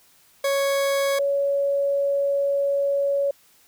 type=tone pair in turn; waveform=40% pulse / sine; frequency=554.4 / 560.5 Hz; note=C#5 / C#5; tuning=0 / +19 cents; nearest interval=unison; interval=19 cents; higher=second; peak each=-19 dBFS; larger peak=neither; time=0.44-1.19 / 1.19-3.31 s; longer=second; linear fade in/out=5 ms; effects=white hiss -57 dBFS RMS until 3.67 s